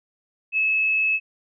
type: tone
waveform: sine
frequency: 2593 Hz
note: E7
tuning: 29 cents flat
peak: -18 dBFS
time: 0.52-1.2 s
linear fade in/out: 50 ms
effects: none